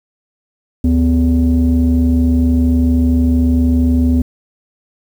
sine tone pair together, 74.33 / 250 Hz, D2 / B3, +21 / +21 cents, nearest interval octave + major sixth, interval 2100 cents, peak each -10 dBFS, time 0.84-4.22 s, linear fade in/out 5 ms, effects tanh soft clip ceiling -6 dBFS + 7-bit

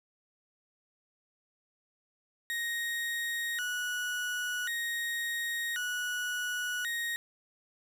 35% pulse tone with vibrato, 1657 Hz, G#6, 4 cents flat, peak -30 dBFS, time 2.5-7.16 s, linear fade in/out 0 ms, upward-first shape square, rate 0.46 Hz, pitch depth 210 cents each way, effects none

